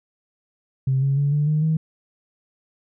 sine tone with pitch steps, 132.8 / 137.56 / 142.5 / 147.61 / 152.9 / 158.38 Hz, C3 / C#3 / C#3 / D3 / D#3 / D#3, +26 / -13 / +48 / +9 / -30 / +31 cents, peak -16 dBFS, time 0.87-1.77 s, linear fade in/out 5 ms, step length 150 ms, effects tanh soft clip ceiling -12 dBFS

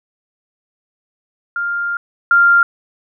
sine tone pair in turn, 1400 / 1394.3 Hz, F6 / F6, +4 / -3 cents, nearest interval unison, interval 7 cents, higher first, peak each -17 / -7 dBFS, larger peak second, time 1.56-1.97 / 2.31-2.63 s, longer first, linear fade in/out 2 ms, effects none

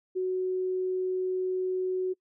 sine tone, 370.7 Hz, F#4, 3 cents sharp, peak -26 dBFS, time 0.15-2.14 s, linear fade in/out 20 ms, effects noise-tail reverb RT60 0.1 s tail -24 dB re dry

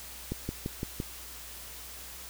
click train, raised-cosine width 3 ms, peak -19 dBFS, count 5, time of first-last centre 0.32-1.001 s, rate 5.87 Hz, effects added 60 Hz sine -51 dBFS peak until 2.29 s + white hiss -45 dBFS RMS until 2.29 s

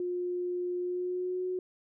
sine tone with pitch glide, 356.8 to 366.8 Hz, F4 to F#4, +37 to -15 cents, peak -30 dBFS, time 0-1.59 s, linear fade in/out 2 ms, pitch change +48 cents, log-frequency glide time 0.79-1.45 s, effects none

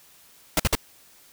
pink noise bursts, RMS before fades -20 dBFS, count 3, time 0.57-0.752 s, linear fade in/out 2 ms, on 26 ms, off 52 ms, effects white hiss -54 dBFS RMS until 1.32 s

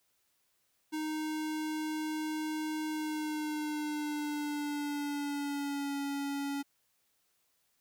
square tone with pitch glide, 310 to 281 Hz, D#4 to C#4, -6 to +24 cents, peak -34 dBFS, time 0.92-6.63 s, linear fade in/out 20 ms, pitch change -170 cents, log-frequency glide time 2.88-5.96 s, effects white hiss -75 dBFS RMS until 7.8 s

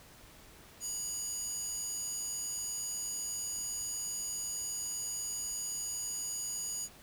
square tone with high-pass filter, 972 Hz, B5, 28 cents flat, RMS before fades -38 dBFS, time 0.8-6.89 s, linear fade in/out 50 ms, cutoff 6600 Hz, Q 4.2, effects pink hiss -56 dBFS RMS until 7.02 s

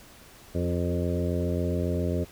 harmonic tone with a mistuned harmonic, 87.31 Hz, F2, in tune, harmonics 1 / 2 / 3 / 4 / 5 / 6 / 7, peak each -28 / -31 / -33 / -34 / -35 / -36 / -36 dBFS, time 0.54-2.25 s, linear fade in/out 20 ms, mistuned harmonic 4, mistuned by +19 cents, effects pink hiss -51 dBFS RMS until 2.31 s

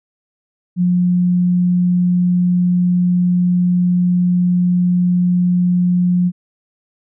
sine tone, 178.4 Hz, F3, 37 cents sharp, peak -11 dBFS, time 0.76-6.32 s, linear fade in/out 50 ms, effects none

